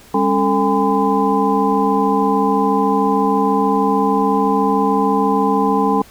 sine tone cluster, 200.9 / 274.6 / 443.3 / 809 / 1018 Hz, G3 / C#4 / A4 / G#5 / C6, +43 / -16 / +13 / -46 / -48 cents, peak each -19 dBFS, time 0.14-6.02 s, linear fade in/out 5 ms, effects pink hiss -44 dBFS RMS until 6.1 s

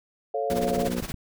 sine chord, A augmented, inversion none, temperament equal, 440 / 554.4 / 698.5 Hz, A4 / C#5 / E#5, 0 / 0 / 0 cents, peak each -29 dBFS, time 0.34-0.88 s, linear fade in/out 5 ms
harmonic tone, 60 Hz, B1, 49 cents flat, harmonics 3 / 4 / 5 / 6 / 7 / 8 / 9, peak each -32 / -30 / -41 / -36 / -41 / -37 / -37 dBFS, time 0.5-1.01 s, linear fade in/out 10 ms
pink noise with tremolo, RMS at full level -32 dBFS, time 0.5-1.12 s, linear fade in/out 0 ms, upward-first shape sine, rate 17 Hz, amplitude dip 80%
clicks, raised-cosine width 5 ms, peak -25 dBFS, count 5, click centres 0.779 / 0.877 / 1.026 / 1.102 / 1.143 s
effects none

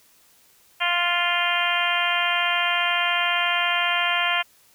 harmonic tone, 349.2 Hz, F4, in tune, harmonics 2 / 3 / 4 / 5 / 6 / 7 / 8 / 9, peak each -28 / -28 / -28 / -28 / -28 / -28 / -28 / -28 dBFS, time 0.8-4.43 s, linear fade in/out 20 ms, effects white hiss -57 dBFS RMS until 4.74 s

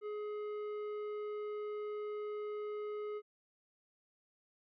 sine tone with tanh clipping, 420.1 Hz, G#4, 20 cents sharp, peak -40 dBFS, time 0.01-3.22 s, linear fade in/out 50 ms, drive 10 dB, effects none

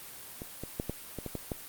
clicks, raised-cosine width 2 ms, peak -26 / -23 / -17 / -18 / -23 / -23 / -21 / -19 dBFS, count 8, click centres 0.419 / 0.636 / 0.799 / 0.896 / 1.187 / 1.263 / 1.353 / 1.518 s, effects white hiss -46 dBFS RMS until 1.68 s + Opus 32 kbps

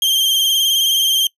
40% pulse tone with vibrato, 3169 Hz, G7, 18 cents sharp, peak -11 dBFS, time 0.02-1.27 s, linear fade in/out 2 ms, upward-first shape sine, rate 19 Hz, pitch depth 44 cents each way, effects noise-tail reverb RT60 0.1 s tail -22 dB re dry

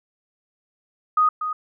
sine tone with echo, 1244.5 Hz, D#6, in tune, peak -14 dBFS, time 1.17-1.29 s, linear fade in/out 5 ms, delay 240 ms, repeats 1, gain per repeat -9 dB, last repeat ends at 1.53 s, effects none

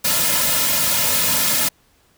white noise with comb filter, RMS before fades -18 dBFS, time 0.04-1.69 s, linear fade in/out 10 ms, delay 2.6 ms, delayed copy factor -1, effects pink hiss -58 dBFS RMS until 2.17 s

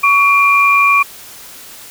sine tone pair together, 1127.9 / 2390 Hz, C#6 / D7, +30 / +30 cents, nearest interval octave + minor second, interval 1300 cents, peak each -10 dBFS, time 0.03-1.03 s, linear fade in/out 10 ms, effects white hiss -35 dBFS RMS until 1.9 s

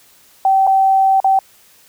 sine tone with dropouts, 772 Hz, G5, 27 cents flat, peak -9 dBFS, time 0.45-1.39 s, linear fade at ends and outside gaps 2 ms, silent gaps 0.668-0.673 / 1.202-1.244 s, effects white hiss -49 dBFS RMS until 1.88 s

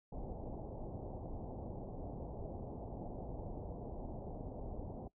pink low-pass noise, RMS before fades -45 dBFS, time 0.12-5.08 s, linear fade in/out 5 ms, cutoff 820 Hz, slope 48 dB/octave, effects noise-tail reverb RT60 0.1 s tail -20 dB re dry

